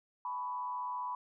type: tone with frequency modulation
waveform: sine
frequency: 990 Hz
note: B5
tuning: 4 cents sharp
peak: -35 dBFS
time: 0.25-1.15 s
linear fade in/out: 2 ms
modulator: 135 Hz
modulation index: 0.54
effects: none